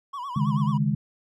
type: tone with vibrato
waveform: triangle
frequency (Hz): 1046.5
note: C6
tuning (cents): 0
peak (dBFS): -29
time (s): 0.13-0.78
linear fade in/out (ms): 10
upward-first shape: sine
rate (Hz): 9.2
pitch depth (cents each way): 150
type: chord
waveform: sine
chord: C# suspended second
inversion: none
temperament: equal with one note detuned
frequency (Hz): 138.59 / 153.87 / 207.7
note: C#3 / D#3 / G#3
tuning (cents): 0 / -19 / 0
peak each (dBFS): -25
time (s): 0.36-0.95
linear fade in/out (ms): 5
effects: none